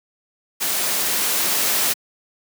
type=noise with level ramp; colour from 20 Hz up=white; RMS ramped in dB=-22 to -19 dBFS; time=0.6-1.94 s; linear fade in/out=20 ms; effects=high-pass 200 Hz 12 dB/octave